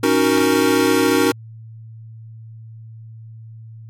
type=chord; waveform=square; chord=D# minor seventh; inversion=third; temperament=equal; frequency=277.2 / 311.1 / 370 / 466.2 Hz; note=C#4 / D#4 / F#4 / A#4; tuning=0 / 0 / 0 / 0 cents; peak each=-20 dBFS; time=0.03-1.32 s; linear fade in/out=5 ms; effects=added 112 Hz sine -35 dBFS peak until 3.89 s + AAC 48 kbps